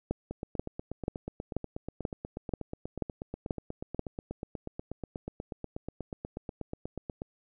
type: two click trains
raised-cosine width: 2 ms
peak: -16 / -23 dBFS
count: 9 / 58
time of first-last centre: 0.11-3.993 / 0.31-7.219 s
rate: 2.06 / 8.25 Hz
effects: none